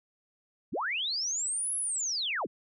sine linear two-way sweep, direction up then down, 87.5 to 11000 to 87.5 Hz, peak -29 dBFS, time 0.72-2.47 s, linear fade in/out 20 ms, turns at 1.76 s, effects none

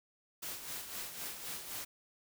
white noise with tremolo, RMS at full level -41 dBFS, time 0.42-1.85 s, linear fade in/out 10 ms, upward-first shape sine, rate 3.9 Hz, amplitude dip 55%, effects none

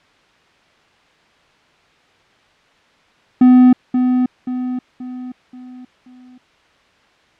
triangle tone with echo, 251.7 Hz, B3, 33 cents sharp, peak -3 dBFS, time 3.41-3.73 s, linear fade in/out 5 ms, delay 530 ms, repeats 5, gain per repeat -7 dB, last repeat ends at 6.38 s, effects white hiss -53 dBFS RMS until 7.39 s + low-pass 3000 Hz 12 dB/octave

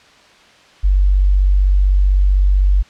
sine tone, 47.88 Hz, G1, 40 cents flat, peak -9 dBFS, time 0.83-2.83 s, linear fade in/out 20 ms, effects white hiss -46 dBFS RMS until 2.89 s + low-pass 4000 Hz 12 dB/octave

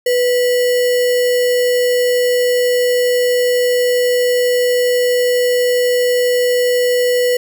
sine tone with sample-and-hold, 493.9 Hz, B4, in tune, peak -11 dBFS, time 0.06-7.37 s, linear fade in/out 5 ms, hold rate 2450 Hz, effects none

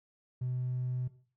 triangle tone, 126 Hz, B2, 35 cents sharp, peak -28 dBFS, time 0.41-1.08 s, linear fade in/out 10 ms, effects noise-tail reverb RT60 0.4 s tail -17 dB re dry + tanh soft clip ceiling -28 dBFS

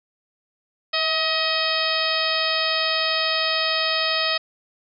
harmonic tone with a mistuned harmonic, 633 Hz, D#5, 30 cents sharp, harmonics 1 / 2 / 3 / 4 / 5 / 6 / 7 / 8, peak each -28 / -28 / -28 / -28 / -28 / -28 / -28 / -28 dBFS, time 0.93-4.38 s, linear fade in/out 10 ms, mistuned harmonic 1, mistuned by +29 cents, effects none

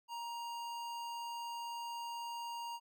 square tone with notch filter, 939 Hz, A#5, 12 cents sharp, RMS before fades -43 dBFS, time 0.08-2.8 s, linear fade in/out 50 ms, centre 11000 Hz, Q 1.5, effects none

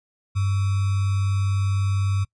sine tone with sample-and-hold, 98 Hz, G2, in tune, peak -19 dBFS, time 0.35-2.25 s, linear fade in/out 20 ms, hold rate 1225 Hz, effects noise-tail reverb RT60 0.1 s tail -23 dB re dry + resampled to 22050 Hz

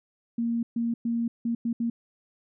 sine tone bursts at uneven times, 233.1 Hz, A#3, in tune, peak -24 dBFS, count 6, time 0.38-0.63 / 0.76-0.94 / 1.05-1.28 / 1.45-1.55 / 1.65-1.73 / 1.8-1.9 s, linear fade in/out 5 ms, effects none

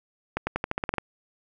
accelerating click train, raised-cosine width 0.5 ms, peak -11 dBFS, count 10, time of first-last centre 0.37-0.983 s, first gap 100 ms, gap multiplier 0.9, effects none

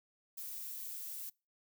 violet noise, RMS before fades -44 dBFS, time 0.37-1.3 s, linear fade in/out 10 ms, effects noise-tail reverb RT60 0.3 s tail -26 dB re dry

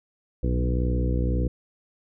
harmonic tone with a mistuned harmonic, 61.74 Hz, B1, in tune, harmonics 1 / 2 / 3 / 4 / 5 / 6 / 7 / 8, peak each -23 / -28 / -32 / -34 / -33 / -38 / -39 / -35 dBFS, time 0.43-1.48 s, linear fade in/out 5 ms, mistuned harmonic 2, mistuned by -38 cents, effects none

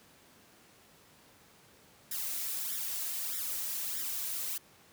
blue noise with flanger, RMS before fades -36 dBFS, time 2.11-4.58 s, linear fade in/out 5 ms, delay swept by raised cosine 0.55 to 3.15 ms, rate 1.6 Hz, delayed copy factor +0.8, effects pink hiss -60 dBFS RMS until 4.92 s + high-pass 100 Hz 12 dB/octave

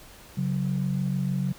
sine tone pair together, 138.59 / 185 Hz, C#3 / F#3, 0 / 0 cents, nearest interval perfect fourth, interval 500 cents, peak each -26 / -26 dBFS, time 0.37-1.53 s, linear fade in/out 10 ms, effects tanh soft clip ceiling -17 dBFS + pink hiss -49 dBFS RMS until 1.58 s

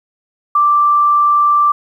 sine tone, 1174.7 Hz, D6, in tune, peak -8 dBFS, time 0.55-1.72 s, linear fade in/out 5 ms, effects 8-bit

